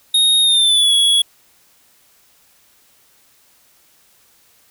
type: tone with pitch glide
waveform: square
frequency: 3729 to 3361 Hz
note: A#7 to G#7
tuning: 0 to +20 cents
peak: -11 dBFS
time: 0.14-1.22 s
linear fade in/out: 5 ms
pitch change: -180 cents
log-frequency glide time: 0.41-0.93 s
effects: white hiss -54 dBFS RMS until 4.7 s